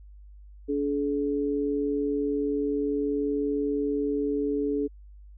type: tone pair together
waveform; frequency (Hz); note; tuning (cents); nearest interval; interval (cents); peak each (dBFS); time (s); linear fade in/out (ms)
sine; 286.8 / 427.4; D4 / G#4; -41 / +50; perfect fifth; 691; -27; 0.68-4.88; 20
effects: added 50 Hz sine -45 dBFS peak until 5.37 s